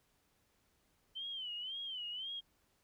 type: tone with vibrato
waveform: sine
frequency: 3067 Hz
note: G7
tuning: 38 cents flat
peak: -40 dBFS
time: 1.15-2.41 s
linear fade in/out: 20 ms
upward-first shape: sine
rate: 1.9 Hz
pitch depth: 120 cents each way
effects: pink hiss -75 dBFS RMS until 2.83 s